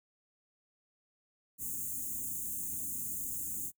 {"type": "band-stop noise", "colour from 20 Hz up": "white", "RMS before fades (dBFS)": -38, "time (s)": [1.58, 3.72], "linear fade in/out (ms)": 50, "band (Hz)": [330, 6500], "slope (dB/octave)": 96, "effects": ["noise-tail reverb RT60 0.1 s tail -24 dB re dry"]}